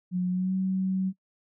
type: tone with pitch glide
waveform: sine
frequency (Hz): 181 to 188.8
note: F#3 to F#3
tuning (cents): -38 to +35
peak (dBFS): -24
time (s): 0.11-1.13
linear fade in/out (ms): 50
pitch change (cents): +73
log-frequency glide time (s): 0.3-0.54
effects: noise-tail reverb RT60 0.1 s tail -23 dB re dry